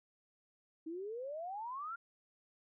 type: exponential sweep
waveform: sine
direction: up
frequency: 311.1 to 1417 Hz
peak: -40 dBFS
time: 0.86-1.96 s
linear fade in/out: 10 ms
effects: none